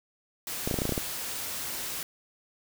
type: noise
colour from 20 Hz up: white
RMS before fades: -35 dBFS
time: 0.47-2.03 s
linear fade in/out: 2 ms
type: clicks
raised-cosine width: 2 ms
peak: -15 dBFS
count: 9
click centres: 0.675 / 0.712 / 0.742 / 0.788 / 0.819 / 0.854 / 0.893 / 0.923 / 0.978 s
effects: none